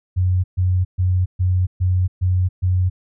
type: tone bursts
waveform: sine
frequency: 91.5 Hz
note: F#2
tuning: 19 cents flat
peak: -14 dBFS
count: 7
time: 0.16-2.9 s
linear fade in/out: 20 ms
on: 280 ms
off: 130 ms
effects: none